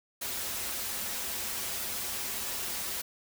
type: noise with comb filter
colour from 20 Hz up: white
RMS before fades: -35 dBFS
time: 0.21-3.02 s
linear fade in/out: 10 ms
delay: 6.6 ms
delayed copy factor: -0.65
effects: none